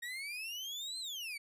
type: exponential two-way sweep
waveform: 35% pulse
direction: up then down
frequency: 1866 to 4186 to 2220 Hz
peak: -38 dBFS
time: 0.02-1.38 s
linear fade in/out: 10 ms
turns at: 0.99 s
effects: resampled to 32000 Hz